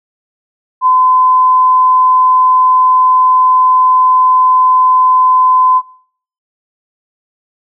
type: tone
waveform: sine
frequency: 1020 Hz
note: C6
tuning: 44 cents flat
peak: -5 dBFS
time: 0.81-5.82 s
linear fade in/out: 50 ms
effects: noise-tail reverb RT60 0.6 s tail -24 dB re dry